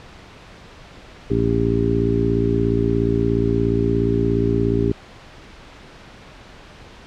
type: harmonic tone with a mistuned harmonic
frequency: 57 Hz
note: A#1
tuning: 38 cents flat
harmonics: 1 / 2 / 3 / 4 / 5 / 6 / 7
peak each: -26 / -22 / -26 / -25 / -23 / -27 / -21 dBFS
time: 1.3-4.92 s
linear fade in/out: 5 ms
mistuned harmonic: 1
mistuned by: +16 cents
effects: pink hiss -42 dBFS RMS until 7.06 s + low-pass 4000 Hz 12 dB/octave